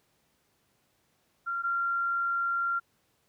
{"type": "tone pair in turn", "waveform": "sine", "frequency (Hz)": [1381, 1381], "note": ["F6", "F6"], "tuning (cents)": [-20, -20], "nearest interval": "unison", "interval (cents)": 0, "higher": "neither", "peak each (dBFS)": [-29, -26], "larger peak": "second", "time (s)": [[1.46, 1.63], [1.63, 2.8]], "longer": "second", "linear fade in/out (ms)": 20, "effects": ["pink hiss -71 dBFS RMS until 3.28 s", "high-pass 80 Hz 12 dB/octave"]}